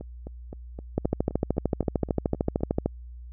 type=two click trains; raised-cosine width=2 ms; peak=-10 / -24 dBFS; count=26 / 11; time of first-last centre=0.98-2.86 / 0.01-2.607 s; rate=13.3 / 3.85 Hz; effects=added 60 Hz sine -39 dBFS peak until 3.32 s